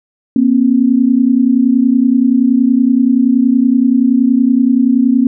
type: tone pair together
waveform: sine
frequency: 238.4 / 269 Hz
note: A#3 / C4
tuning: +39 / +48 cents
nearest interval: major second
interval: 209 cents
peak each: -10 dBFS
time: 0.36-5.27 s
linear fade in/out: 2 ms
effects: none